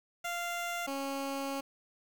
15% pulse tone pair in turn, 694 / 274.8 Hz, F5 / C#4, -11 / -15 cents, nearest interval octave + major third, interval 1604 cents, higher first, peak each -28 dBFS, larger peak neither, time 0.24-0.87 / 0.87-1.61 s, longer second, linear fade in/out 10 ms, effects 9-bit

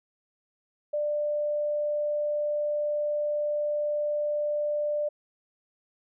sine tone, 593 Hz, D5, 17 cents sharp, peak -25 dBFS, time 0.93-5.09 s, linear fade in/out 10 ms, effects none

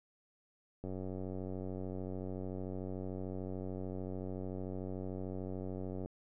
click train, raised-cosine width 2 ms, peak -29 dBFS, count 489, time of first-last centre 0.84-6.059 s, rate 93.5 Hz, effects none

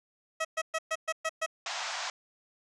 15% pulse tone bursts, 642 Hz, E5, 46 cents flat, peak -22 dBFS, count 7, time 0.4-1.463 s, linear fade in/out 10 ms, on 49 ms, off 120 ms
pink band-pass noise, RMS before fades -36 dBFS, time 1.66-2.1 s, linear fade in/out 2 ms, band 670 to 7100 Hz, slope 48 dB/octave
effects resampled to 22050 Hz

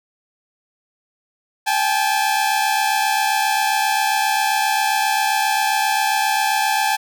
sawtooth tone pair together, 792 / 859.5 Hz, G5 / A5, +18 / -41 cents, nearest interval minor second, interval 141 cents, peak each -16 / -15 dBFS, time 1.66-6.97 s, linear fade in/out 20 ms, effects none

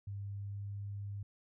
sine tone with pitch glide, 100 to 100.87 Hz, G2 to G2, +35 to +50 cents, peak -39 dBFS, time 0.07-1.23 s, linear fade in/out 5 ms, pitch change +15 cents, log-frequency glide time 0.18-0.7 s, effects none

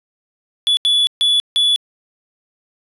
triangle tone bursts at uneven times, 3429 Hz, A7, 45 cents flat, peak -10 dBFS, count 4, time 0.67-0.77 / 0.85-1.07 / 1.21-1.4 / 1.56-1.76 s, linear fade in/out 0 ms, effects resampled to 32000 Hz

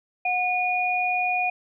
sine tone pair together, 727.8 / 2448 Hz, F#5 / D#7, -29 / -29 cents, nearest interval octave + major sixth, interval 2100 cents, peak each -24 dBFS, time 0.25-1.5 s, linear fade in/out 5 ms, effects none

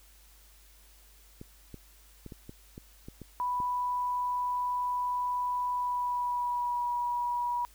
clicks, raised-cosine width 3 ms, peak -30 dBFS, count 9, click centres 1.414 / 1.743 / 2.263 / 2.322 / 2.494 / 2.779 / 3.085 / 3.217 / 3.602 s
sine tone with pitch glide, 987.8 to 968 Hz, B5 to B5, 0 to -35 cents, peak -28 dBFS, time 3.4-7.65 s, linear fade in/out 0 ms, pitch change -35 cents, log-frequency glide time 5.72-6.87 s
effects added 50 Hz sine -57 dBFS peak until 7.74 s + white hiss -60 dBFS RMS until 7.74 s

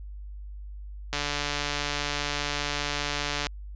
click train, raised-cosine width 0.2 ms, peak -11 dBFS, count 340, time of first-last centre 1.13-3.468 s, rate 145 Hz, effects added 50 Hz sine -37 dBFS peak until 3.75 s + resampled to 16000 Hz

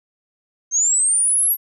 sine linear sweep, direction up, 6272 to 11710 Hz, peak -14 dBFS, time 0.71-1.57 s, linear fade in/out 50 ms, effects none

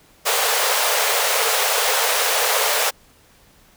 pink high-pass noise, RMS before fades -19 dBFS, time 0.25-2.91 s, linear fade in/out 20 ms, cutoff 430 Hz, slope 96 dB/octave, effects pink hiss -53 dBFS RMS until 3.76 s

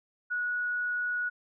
sine tone, 1462 Hz, F#6, 21 cents flat, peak -28 dBFS, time 0.3-1.3 s, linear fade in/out 20 ms, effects none

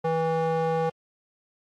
square tone with band-pass filter, 162.7 Hz, E3, 22 cents flat, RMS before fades -25 dBFS, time 0.04-0.9 s, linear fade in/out 10 ms, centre 640 Hz, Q 2.2, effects AAC 48 kbps

